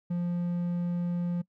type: tone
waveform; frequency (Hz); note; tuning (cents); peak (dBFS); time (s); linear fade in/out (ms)
triangle; 174.61; F3; 0; -25; 0.1-1.42; 10
effects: noise-tail reverb RT60 0.1 s tail -22 dB re dry